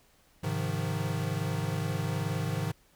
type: chord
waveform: square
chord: F minor seventh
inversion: first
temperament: equal with one note detuned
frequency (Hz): 103.83 / 133.25 / 155.56 / 174.61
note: Ab2 / C3 / Eb3 / F3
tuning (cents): 0 / +32 / 0 / 0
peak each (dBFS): -35 / -36 / -34 / -39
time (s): 0.43-2.72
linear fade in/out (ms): 10
effects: pink hiss -64 dBFS RMS until 2.95 s